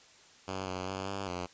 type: tone with pitch steps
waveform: 5% pulse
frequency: 95 / 92.4 / 95.6 / 98.3 / 89.6 Hz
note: F#2 / F#2 / G2 / G2 / F2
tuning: +46 / -2 / -43 / +5 / +45 cents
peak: -24 dBFS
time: 0.47-1.47 s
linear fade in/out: 20 ms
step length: 200 ms
effects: white hiss -58 dBFS RMS until 1.53 s + resampled to 16000 Hz